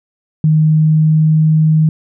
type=tone with pitch glide; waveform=sine; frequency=155.56 to 156.64 Hz; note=D#3 to D#3; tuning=0 to +12 cents; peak=-7 dBFS; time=0.44-1.89 s; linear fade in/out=2 ms; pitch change=+12 cents; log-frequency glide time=0.57-1.49 s; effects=none

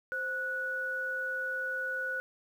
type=tone pair together; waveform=sine; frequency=520.9 / 1472 Hz; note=C5 / F#6; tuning=-8 / -9 cents; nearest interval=octave + tritone; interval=1799 cents; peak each=-40 / -32 dBFS; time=0.12-2.2 s; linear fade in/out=0 ms; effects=10-bit

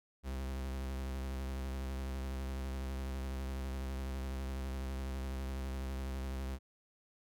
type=tone with vibrato; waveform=45% pulse; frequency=66 Hz; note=C2; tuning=16 cents sharp; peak=-37 dBFS; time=0.23-6.59 s; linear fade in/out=50 ms; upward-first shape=sine; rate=12 Hz; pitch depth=44 cents each way; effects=none

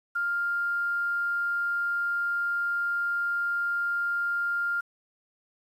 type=tone with quantisation; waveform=sine; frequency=1400 Hz; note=F6; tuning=4 cents sharp; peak=-25 dBFS; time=0.15-4.81 s; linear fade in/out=10 ms; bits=9; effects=resampled to 32000 Hz

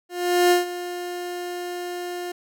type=tone with ADSR envelope; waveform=30% pulse; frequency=354.4 Hz; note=F4; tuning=25 cents sharp; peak=-11 dBFS; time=0.09-2.32 s; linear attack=420 ms; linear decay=140 ms; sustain=-15 dB; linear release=6 ms; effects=none

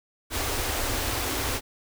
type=band-stop noise; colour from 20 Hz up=pink; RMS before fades=-28 dBFS; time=0.3-1.61 s; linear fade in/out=50 ms; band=120 to 240 Hz; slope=96 dB/octave; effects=none

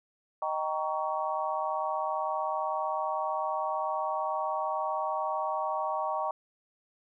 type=chord; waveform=sine; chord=Eb dominant seventh; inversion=none; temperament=just; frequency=622.3 / 777.8 / 933.4 / 1120.1 Hz; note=Eb5 / G5 / Bb5 / Db6; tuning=0 / -14 / +2 / +18 cents; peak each=-34 dBFS; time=0.42-6.31 s; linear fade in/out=2 ms; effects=none

